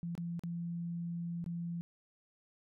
sine tone with dropouts, 170.7 Hz, F3, 39 cents flat, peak -36 dBFS, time 0.03-1.81 s, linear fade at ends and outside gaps 0 ms, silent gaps 0.152-0.178 / 0.394-0.436 / 1.442-1.462 s, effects none

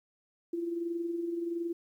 sine tone with amplitude modulation, 340 Hz, F4, 46 cents flat, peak -29 dBFS, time 0.53-1.73 s, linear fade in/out 5 ms, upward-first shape sine, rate 21.4 Hz, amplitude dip 50%, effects 11-bit

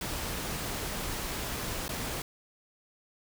pink noise with dropouts, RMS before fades -35 dBFS, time 0.01-2.22 s, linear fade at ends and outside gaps 2 ms, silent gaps 1.881-1.891 s, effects none

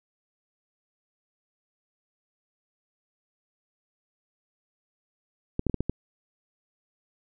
clicks, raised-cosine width 3 ms, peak -13 dBFS, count 6, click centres 5.594 / 5.667 / 5.697 / 5.743 / 5.806 / 5.896 s, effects none

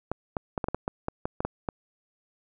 clicks, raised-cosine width 1 ms, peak -14 dBFS, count 12, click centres 0.116 / 0.368 / 0.578 / 0.642 / 0.685 / 0.746 / 0.879 / 1.084 / 1.255 / 1.405 / 1.45 / 1.688 s, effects none

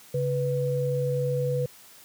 sine tone pair together, 138.6 / 493.9 Hz, C#3 / B4, 0 / 0 cents, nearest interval octave + minor seventh, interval 2200 cents, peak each -26 dBFS, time 0.14-1.66 s, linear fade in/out 5 ms, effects white hiss -51 dBFS RMS until 2.04 s + high-pass 80 Hz 12 dB/octave

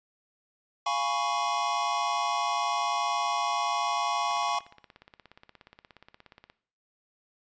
square chord, C# dominant seventh, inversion first, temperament equal, 698.5 / 830.6 / 987.8 / 1108.7 Hz, E#5 / G#5 / B5 / C#6, 0 / 0 / 0 / 0 cents, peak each -34 / -32 / -35 / -30 dBFS, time 0.86-4.59 s, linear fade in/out 5 ms
click train, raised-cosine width 0.3 ms, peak -33 dBFS, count 38, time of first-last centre 4.31-6.499 s, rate 16.9 Hz
effects noise-tail reverb RT60 0.5 s tail -17 dB re dry + resampled to 16000 Hz

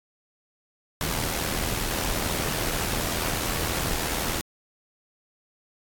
pink noise with amplitude modulation, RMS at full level -25 dBFS, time 1.01-4.41 s, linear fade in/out 0 ms, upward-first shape sine, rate 80.1 Hz, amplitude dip 55%, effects AAC 64 kbps

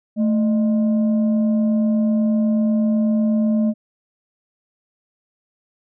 sine tone pair together, 219.4 / 610.1 Hz, A3 / D#5, -5 / -34 cents, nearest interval octave + tritone, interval 1771 cents, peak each -14 / -26 dBFS, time 0.16-3.74 s, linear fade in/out 50 ms, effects tanh soft clip ceiling -10 dBFS

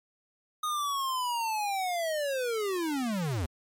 square linear sweep, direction down, 1244.5 to 72.6 Hz, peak -29 dBFS, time 0.63-3.46 s, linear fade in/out 5 ms, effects MP3 64 kbps

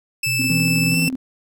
sawtooth tone with pitch glide, 2634 to 2668 Hz, E7 to E7, -2 to +20 cents, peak -16 dBFS, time 0.23-1.09 s, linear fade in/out 5 ms, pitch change +22 cents, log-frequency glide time 0.88-0.97 s
sine tone with vibrato, 123.47 Hz, B2, in tune, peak -24 dBFS, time 0.26-0.95 s, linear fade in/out 10 ms, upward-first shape sine, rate 16 Hz, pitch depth 13 cents each way
sine tone with tremolo, 260 Hz, C4, 11 cents flat, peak -20 dBFS, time 0.39-1.16 s, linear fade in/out 5 ms, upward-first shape square, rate 19 Hz, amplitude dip 60%
triangle tone, 164.4 Hz, E3, 4 cents flat, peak -17 dBFS, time 0.5-1.08 s, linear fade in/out 0 ms
effects none

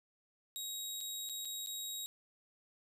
20% pulse tone with dropouts, 3800 Hz, A#7, 33 cents sharp, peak -34 dBFS, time 0.56-2.06 s, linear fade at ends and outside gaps 0 ms, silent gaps 1.006-1.011 / 1.29-1.296 / 1.449-1.454 / 1.662-1.671 s, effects none

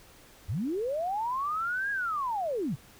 sine linear two-way sweep, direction up then down, 69.5 to 1661.2 to 107 Hz, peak -28 dBFS, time 0.48-2.76 s, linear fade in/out 20 ms, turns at 1.91 s, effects pink hiss -55 dBFS RMS until 2.99 s

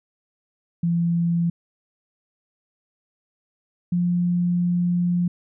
sine tone pair in turn, 170 / 175.79 Hz, F3 / F3, -46 / +12 cents, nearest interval minor second, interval 58 cents, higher second, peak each -18 dBFS, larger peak neither, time 0.83-1.5 / 3.92-5.28 s, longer second, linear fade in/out 5 ms, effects none

